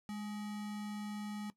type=tone with sample-and-hold; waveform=sine; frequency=207.7 Hz; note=G#3; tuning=in tune; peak=-39 dBFS; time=0.09-1.5 s; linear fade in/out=0 ms; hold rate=1050 Hz; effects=noise-tail reverb RT60 0.1 s tail -17 dB re dry + low-pass 12000 Hz 12 dB/octave